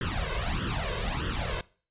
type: noise with flanger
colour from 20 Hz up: pink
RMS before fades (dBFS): -30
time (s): 0.01-1.61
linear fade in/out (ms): 2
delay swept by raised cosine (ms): 0.64 to 1.94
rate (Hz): 1.6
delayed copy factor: +0.95
effects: noise-tail reverb RT60 0.4 s tail -21 dB re dry + resampled to 8000 Hz